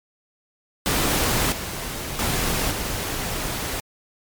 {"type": "noise with level steps", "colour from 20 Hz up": "pink", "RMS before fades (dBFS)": [-21, -30, -23, -27], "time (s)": [0.86, 3.8], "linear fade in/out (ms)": 0, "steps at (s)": [1.52, 2.19, 2.71], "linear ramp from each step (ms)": 2, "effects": ["MP3 96 kbps"]}